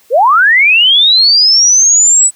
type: linear sweep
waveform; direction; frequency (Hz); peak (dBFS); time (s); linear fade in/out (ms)
sine; up; 421.5 to 7990; -4; 0.1-2.31; 50
effects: white hiss -48 dBFS RMS until 2.35 s + high-pass 80 Hz 12 dB/octave